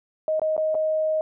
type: tone with dropouts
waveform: sine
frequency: 626 Hz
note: D#5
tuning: 10 cents sharp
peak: -20 dBFS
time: 0.28-1.21 s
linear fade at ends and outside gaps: 1 ms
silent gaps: 0.396-0.417 / 0.566-0.578 / 0.745-0.751 s
effects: none